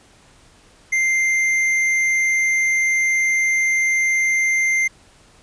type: tone with tanh clipping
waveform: triangle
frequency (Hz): 2093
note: C7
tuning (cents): 0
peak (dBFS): -17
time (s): 0.92-4.88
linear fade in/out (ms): 10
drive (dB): 13
effects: pink hiss -51 dBFS RMS until 5.42 s + resampled to 22050 Hz